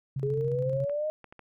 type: tone with tremolo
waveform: sine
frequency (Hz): 135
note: C#3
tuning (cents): -45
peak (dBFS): -28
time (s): 0.16-0.85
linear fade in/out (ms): 5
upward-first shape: square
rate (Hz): 14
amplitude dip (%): 35
type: linear sweep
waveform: sine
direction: up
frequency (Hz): 408.6 to 623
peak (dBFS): -27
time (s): 0.23-1.1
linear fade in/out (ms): 0
type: clicks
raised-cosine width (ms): 0.5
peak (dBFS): -32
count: 4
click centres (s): 0.896 / 1.243 / 1.325 / 1.393
effects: none